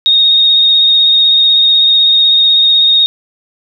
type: tone with vibrato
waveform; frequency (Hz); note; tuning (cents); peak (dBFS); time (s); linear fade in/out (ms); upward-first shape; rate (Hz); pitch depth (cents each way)
sine; 3721; A#7; -4; -5; 0.06-3.06; 0; sine; 16; 20
effects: none